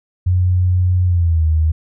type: tone with pitch glide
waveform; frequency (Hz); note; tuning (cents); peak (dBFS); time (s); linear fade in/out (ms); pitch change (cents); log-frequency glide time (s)
sine; 90.7 to 78.96; F#2 to D#2; -34 to +26; -11; 0.26-1.72; 10; -240; 1.05-1.45
effects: none